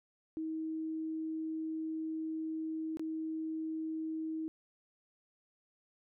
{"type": "tone with dropouts", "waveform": "sine", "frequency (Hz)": 318, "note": "D#4", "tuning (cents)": 38, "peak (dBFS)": -35, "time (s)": [0.37, 4.48], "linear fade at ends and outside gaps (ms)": 0, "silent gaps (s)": [2.971, 2.995], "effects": []}